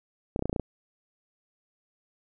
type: clicks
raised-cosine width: 2 ms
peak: -15 dBFS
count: 8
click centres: 0.361 / 0.393 / 0.424 / 0.456 / 0.496 / 0.529 / 0.562 / 0.597 s
effects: none